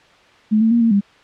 sine tone with pitch steps, 214.8 / 223.7 / 235.3 / 228.7 / 200.4 Hz, A3 / A3 / A#3 / A#3 / G3, -41 / +29 / +16 / -33 / +38 cents, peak -11 dBFS, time 0.51-1.01 s, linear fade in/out 20 ms, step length 100 ms, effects white hiss -49 dBFS RMS until 1.23 s + low-pass 3000 Hz 12 dB/octave

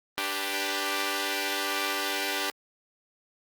5% pulse chord, G major, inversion second, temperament equal, 293.7 / 392 / 493.9 Hz, D4 / G4 / B4, 0 / 0 / 0 cents, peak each -21 / -19 / -23 dBFS, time 0.18-2.5 s, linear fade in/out 0 ms, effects Opus 24 kbps

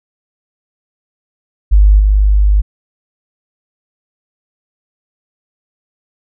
sine tone with level steps, 50.7 Hz, G#1, 41 cents flat, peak -3 / -6 dBFS, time 1.71-2.62 s, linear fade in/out 20 ms, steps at 1.99 s, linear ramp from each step 10 ms, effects none

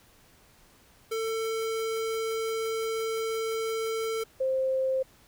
square / sine tone pair in turn, 447.1 / 525.9 Hz, A4 / C5, +28 / +9 cents, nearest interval minor third, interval 281 cents, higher second, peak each -29 / -24 dBFS, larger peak second, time 1.11-4.24 / 4.4-5.03 s, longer first, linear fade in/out 10 ms, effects pink hiss -59 dBFS RMS until 5.27 s

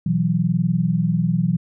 sine chord, B suspended fourth, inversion none, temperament equal, 123.47 / 164.81 / 185 Hz, B2 / E3 / F#3, 0 / 0 / 0 cents, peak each -24 / -19 / -21 dBFS, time 0.06-1.57 s, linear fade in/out 5 ms, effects none

